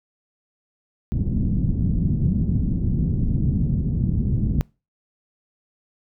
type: low-pass noise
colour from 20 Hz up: white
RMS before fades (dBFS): -21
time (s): 1.12-4.61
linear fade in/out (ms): 0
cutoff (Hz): 200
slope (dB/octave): 24
effects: noise-tail reverb RT60 0.3 s tail -26 dB re dry